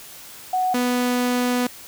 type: tone pair in turn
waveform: sine / sawtooth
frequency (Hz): 740 / 246.9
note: F#5 / B3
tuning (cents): 0 / 0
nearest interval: octave + perfect fifth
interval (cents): 1900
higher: first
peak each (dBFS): -18 / -15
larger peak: second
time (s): 0.53-0.74 / 0.74-1.67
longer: second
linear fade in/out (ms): 5
effects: white hiss -41 dBFS RMS until 1.87 s